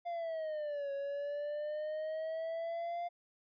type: exponential two-way sweep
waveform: triangle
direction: down then up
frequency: 698.5 to 554.4 to 698.5 Hz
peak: -34 dBFS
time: 0.05-3.09 s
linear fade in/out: 20 ms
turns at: 0.92 s
effects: resampled to 11025 Hz